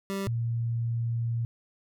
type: tone pair in turn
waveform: 25% pulse / sine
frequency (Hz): 196 / 116.54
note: G3 / A#2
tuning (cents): 0 / 0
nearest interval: major sixth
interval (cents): 900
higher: first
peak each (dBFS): -26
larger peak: neither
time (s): 0.1-0.27 / 0.27-1.45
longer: second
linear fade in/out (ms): 0
effects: none